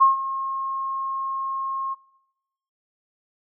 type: tone with ADSR envelope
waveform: sine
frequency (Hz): 1076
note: C6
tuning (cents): +48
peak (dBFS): -10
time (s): 0-1.95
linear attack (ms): 20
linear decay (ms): 140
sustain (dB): -15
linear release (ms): 23
effects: noise-tail reverb RT60 0.9 s tail -22 dB re dry

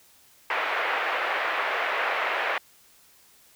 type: band-pass noise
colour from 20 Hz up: white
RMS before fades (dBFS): -27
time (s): 0.5-2.58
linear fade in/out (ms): 2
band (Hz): 470 to 2300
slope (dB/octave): 24
effects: white hiss -57 dBFS RMS until 3.55 s

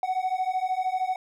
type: beating tone pair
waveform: triangle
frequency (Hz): 740 / 753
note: F#5 / F#5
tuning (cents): 0 / +30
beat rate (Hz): 13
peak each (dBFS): -25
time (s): 0.03-1.16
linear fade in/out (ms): 2
effects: tanh soft clip ceiling -16 dBFS

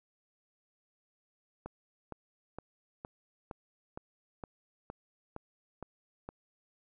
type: click train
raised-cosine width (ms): 1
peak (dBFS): -27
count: 11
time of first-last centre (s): 1.66-6.29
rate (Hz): 2.16
effects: none

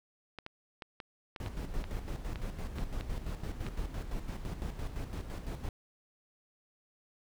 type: clicks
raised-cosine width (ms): 0.3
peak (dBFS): -26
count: 11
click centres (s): 0.387 / 0.464 / 0.822 / 1.002 / 1.362 / 1.462 / 1.841 / 2.358 / 2.785 / 3.01 / 3.666
type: noise with tremolo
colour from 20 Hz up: brown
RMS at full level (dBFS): -36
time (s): 1.4-5.69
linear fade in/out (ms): 2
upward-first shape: square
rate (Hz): 5.9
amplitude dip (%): 55
effects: none

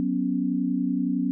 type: chord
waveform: sine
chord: F# suspended fourth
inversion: none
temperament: just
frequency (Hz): 185 / 246.7 / 277.5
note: F#3 / B3 / C#4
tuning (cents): 0 / -2 / +2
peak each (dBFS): -28 / -26 / -26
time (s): 0-1.31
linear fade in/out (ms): 0
effects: none

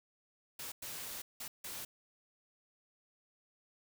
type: noise bursts at uneven times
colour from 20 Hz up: white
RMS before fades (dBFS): -44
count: 4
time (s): 0.59-0.72 / 0.82-1.22 / 1.4-1.48 / 1.64-1.85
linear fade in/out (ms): 5
effects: none

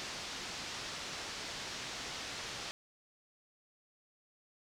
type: low-pass noise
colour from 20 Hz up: white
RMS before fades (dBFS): -43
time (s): 0-2.71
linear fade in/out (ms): 0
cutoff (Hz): 5900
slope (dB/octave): 24
effects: none

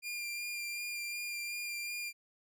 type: tone with vibrato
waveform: sawtooth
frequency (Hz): 2397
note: D7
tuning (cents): +35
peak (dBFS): -34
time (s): 0.02-2.13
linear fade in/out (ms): 50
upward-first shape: sine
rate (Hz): 2.7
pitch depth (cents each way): 15
effects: none

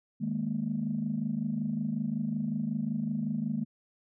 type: chord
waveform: sine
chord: D# suspended fourth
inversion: none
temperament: equal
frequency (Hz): 155.56 / 207.7 / 233.1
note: D#3 / G#3 / A#3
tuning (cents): 0 / 0 / 0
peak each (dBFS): -35 / -32 / -32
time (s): 0.2-3.65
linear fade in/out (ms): 20
effects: tanh soft clip ceiling -20 dBFS

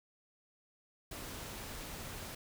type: noise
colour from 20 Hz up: pink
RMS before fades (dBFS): -45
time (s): 1.11-2.35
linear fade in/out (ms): 5
effects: none

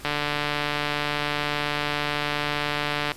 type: click train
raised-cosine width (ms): 0.3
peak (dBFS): -9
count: 452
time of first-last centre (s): 0.05-3.118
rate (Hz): 147
effects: pink hiss -44 dBFS RMS until 3.16 s + resampled to 32000 Hz

